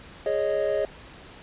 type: chord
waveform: triangle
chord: Ab suspended fourth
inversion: none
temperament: equal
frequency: 415.3 / 554.4 / 622.3 Hz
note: Ab4 / Db5 / Eb5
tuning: 0 / 0 / 0 cents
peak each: -26 / -25 / -24 dBFS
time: 0.26-0.85 s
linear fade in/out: 2 ms
effects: pink hiss -46 dBFS RMS until 1.42 s + resampled to 8000 Hz